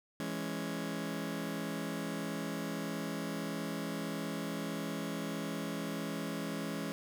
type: chord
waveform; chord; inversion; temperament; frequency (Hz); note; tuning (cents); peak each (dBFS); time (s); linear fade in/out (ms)
sawtooth; C# minor; first; just; 166.31 / 207.9 / 277.2; E3 / G#3 / C#4; +16 / +2 / 0; -37 / -36 / -36; 0.2-6.92; 0
effects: none